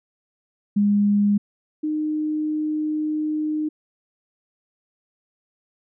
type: tone pair in turn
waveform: sine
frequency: 204.5 / 306.4 Hz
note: G#3 / D#4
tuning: -26 / -27 cents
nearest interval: perfect fifth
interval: 699 cents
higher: second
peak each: -15 / -21 dBFS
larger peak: first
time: 0.76-1.38 / 1.83-3.69 s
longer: second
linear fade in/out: 10 ms
effects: none